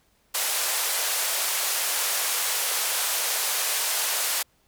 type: band-pass noise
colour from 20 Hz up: white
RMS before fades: -26 dBFS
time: 0.34-4.43 s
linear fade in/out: 10 ms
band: 490 to 14000 Hz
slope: 24 dB/octave
effects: pink hiss -65 dBFS RMS until 4.67 s